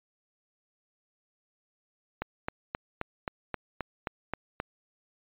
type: click train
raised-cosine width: 0.5 ms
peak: -16 dBFS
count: 10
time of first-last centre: 2.22-4.601 s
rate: 3.78 Hz
effects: resampled to 8000 Hz